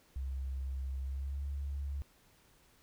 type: tone with pitch glide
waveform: sine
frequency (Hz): 66.5 to 70.17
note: C2 to C#2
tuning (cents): +29 to +22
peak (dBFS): -35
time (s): 0.16-2.02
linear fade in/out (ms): 0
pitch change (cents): +93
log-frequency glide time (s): 1.03-1.43
effects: pink hiss -66 dBFS RMS until 2.82 s